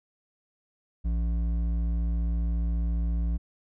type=tone with hard clipping; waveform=sine; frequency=57.3 Hz; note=A#1; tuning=29 cents flat; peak=-26 dBFS; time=1.04-3.38 s; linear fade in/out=20 ms; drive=8 dB; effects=none